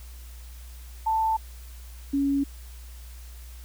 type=tone pair in turn; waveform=sine; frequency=885 / 278.8 Hz; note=A5 / C#4; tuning=+10 / +10 cents; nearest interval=octave + minor sixth; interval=2000 cents; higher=first; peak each=-21 dBFS; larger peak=neither; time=1.06-1.37 / 2.13-2.44 s; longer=neither; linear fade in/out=10 ms; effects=added 60 Hz sine -40 dBFS peak until 3.64 s + white hiss -52 dBFS RMS until 3.64 s